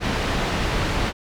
pink low-pass noise, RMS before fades -23 dBFS, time 0-1.13 s, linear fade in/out 50 ms, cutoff 3800 Hz, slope 12 dB/octave, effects none

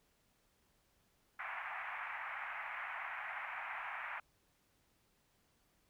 white band-pass noise, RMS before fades -44 dBFS, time 1.39-4.2 s, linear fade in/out 5 ms, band 720 to 2300 Hz, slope 48 dB/octave, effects pink hiss -75 dBFS RMS until 5.89 s

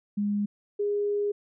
sine tone pair in turn, 205.2 / 410.4 Hz, G#3 / G#4, -21 / -21 cents, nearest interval octave, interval 1200 cents, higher second, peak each -24 dBFS, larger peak neither, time 0.17-0.46 / 0.79-1.32 s, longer second, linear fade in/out 10 ms, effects none

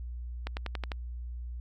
accelerating click train, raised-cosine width 0.3 ms, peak -19 dBFS, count 6, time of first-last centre 0.47-0.918 s, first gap 99 ms, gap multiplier 0.95, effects added 60 Hz sine -36 dBFS peak until 1.6 s

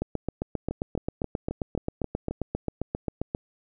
two click trains, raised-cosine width 2 ms, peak -17 / -14 dBFS, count 7 / 26, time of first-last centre 0.71-2.31 / 0.02-3.349 s, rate 3.75 / 7.51 Hz, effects none

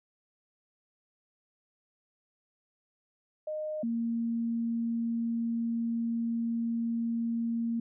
sine tone pair in turn, 615 / 231.4 Hz, D#5 / A#3, -20 / -13 cents, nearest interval octave + perfect fourth, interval 1693 cents, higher first, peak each -32 / -28 dBFS, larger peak second, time 3.47-3.83 / 3.83-7.8 s, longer second, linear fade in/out 5 ms, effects none

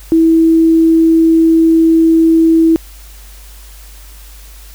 sine tone, 326.1 Hz, E4, 19 cents flat, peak -5 dBFS, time 0.12-2.76 s, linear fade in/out 0 ms, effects added 50 Hz sine -33 dBFS peak until 4.74 s + white hiss -40 dBFS RMS until 4.74 s

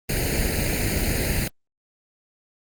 pink noise with comb filter, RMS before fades -23 dBFS, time 0.09-1.48 s, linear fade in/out 5 ms, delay 0.44 ms, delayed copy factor +1, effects Opus 32 kbps

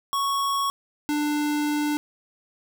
square tone pair in turn, 1108.7 / 296.4 Hz, C#6 / D4, 0 / +16 cents, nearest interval octave + major seventh, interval 2284 cents, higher first, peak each -23 dBFS, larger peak neither, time 0.13-0.7 / 1.09-1.97 s, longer second, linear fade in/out 0 ms, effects 10-bit

